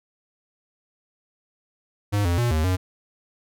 square tone with pitch steps, 102.5 / 86.6 / 120.1 / 78.4 / 92.1 Hz, G#2 / F2 / B2 / D#2 / F#2, -22 / -14 / -48 / +14 / -7 cents, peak -20 dBFS, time 2.12-2.77 s, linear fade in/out 20 ms, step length 130 ms, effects none

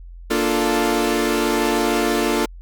sawtooth chord, Bb major seventh, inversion none, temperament equal, 233.1 / 293.7 / 349.2 / 440 Hz, Bb3 / D4 / F4 / A4, 0 / 0 / 0 / 0 cents, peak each -20 / -19 / -18 / -19 dBFS, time 0.3-2.46 s, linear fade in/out 10 ms, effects added 43 Hz sine -35 dBFS peak until 2.61 s

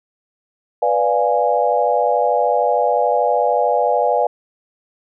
sine chord, B diminished seventh, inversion none, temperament equal, 493.9 / 587.3 / 698.5 / 830.6 Hz, B4 / D5 / F5 / Ab5, 0 / 0 / 0 / 0 cents, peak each -19 dBFS, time 0.82-4.27 s, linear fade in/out 5 ms, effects none

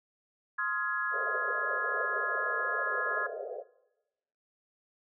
sine chord, F minor seventh, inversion second, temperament just, 1047.7 / 1257.2 / 1396.9 / 1676.3 Hz, C6 / Eb6 / F6 / Ab6, +2 / +18 / 0 / +16 cents, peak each -37 / -37 / -37 / -31 dBFS, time 0.58-3.27 s, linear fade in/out 10 ms
pink band-pass noise, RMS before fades -39 dBFS, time 1.11-3.64 s, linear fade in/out 50 ms, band 410 to 700 Hz, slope 96 dB/octave
effects noise-tail reverb RT60 1.0 s tail -19 dB re dry

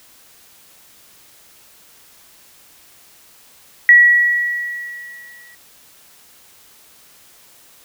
sine tone with exponential decay, 1929 Hz, B6, 41 cents flat, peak -3 dBFS, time 3.89-5.55 s, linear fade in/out 1 ms, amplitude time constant 360 ms, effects white hiss -48 dBFS RMS until 7.84 s

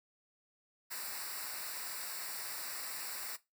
white noise with comb filter, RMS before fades -42 dBFS, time 0.9-3.37 s, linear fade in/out 20 ms, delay 0.31 ms, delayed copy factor -0.8, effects noise-tail reverb RT60 0.2 s tail -17 dB re dry

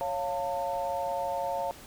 sine chord, Db augmented, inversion none, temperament equal with one note detuned, 554.4 / 698.5 / 898 Hz, Db5 / F5 / A5, 0 / 0 / +35 cents, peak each -33 dBFS, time 0.01-1.71 s, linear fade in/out 0 ms, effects pink hiss -49 dBFS RMS until 1.86 s

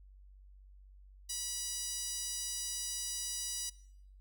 15% pulse tone with high-pass filter, 974 Hz, B5, 24 cents flat, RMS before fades -39 dBFS, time 1.29-3.7 s, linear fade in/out 10 ms, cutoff 6200 Hz, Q 6.3, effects noise-tail reverb RT60 0.8 s tail -23 dB re dry + added 48 Hz sine -54 dBFS peak until 4.2 s

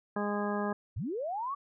harmonic tone, 205.7 Hz, G#3, 16 cents flat, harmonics 1 / 2 / 3 / 4 / 5 / 6 / 8, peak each -33 / -36 / -38 / -39 / -40 / -41 / -42 dBFS, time 0.16-0.73 s, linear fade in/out 5 ms
sine linear sweep, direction up, 69.3 to 1163 Hz, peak -32 dBFS, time 0.96-1.55 s, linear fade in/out 10 ms
effects none

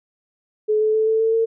sine tone with pitch steps, 428 / 432.7 / 437.5 / 442.3 / 447.2 / 452.1 Hz, A4 / A4 / A4 / A4 / A4 / A4, -48 / -29 / -10 / +9 / +28 / +47 cents, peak -15 dBFS, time 0.68-1.46 s, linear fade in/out 20 ms, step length 130 ms, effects none

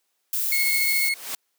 violet noise, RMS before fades -25 dBFS, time 0.33-1.09 s, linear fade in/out 2 ms
35% pulse tone with tremolo, 2171 Hz, C#7, 37 cents flat, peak -19 dBFS, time 0.52-1.14 s, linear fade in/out 2 ms, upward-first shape triangle, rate 14 Hz, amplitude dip 30%
white noise with exponential growth, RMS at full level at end -28 dBFS, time 0.89-1.35 s, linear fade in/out 2 ms, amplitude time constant 100 ms
effects white hiss -73 dBFS RMS until 1.58 s + high-pass 300 Hz 12 dB/octave

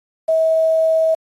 sine tone with quantisation, 644 Hz, E5, 41 cents flat, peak -12 dBFS, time 0.28-1.15 s, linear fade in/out 10 ms, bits 7, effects AAC 32 kbps

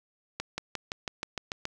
accelerating click train, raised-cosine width 0.2 ms, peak -15 dBFS, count 9, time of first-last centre 0.4-1.654 s, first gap 180 ms, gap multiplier 0.96, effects none

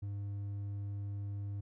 sine tone with hard clipping, 100.7 Hz, G2, 47 cents sharp, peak -38 dBFS, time 0.02-1.61 s, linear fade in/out 10 ms, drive 3 dB, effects none

